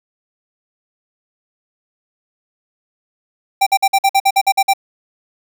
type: tone bursts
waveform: square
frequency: 784 Hz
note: G5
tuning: in tune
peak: -10 dBFS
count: 11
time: 3.61-4.736 s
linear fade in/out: 10 ms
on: 56 ms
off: 51 ms
effects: none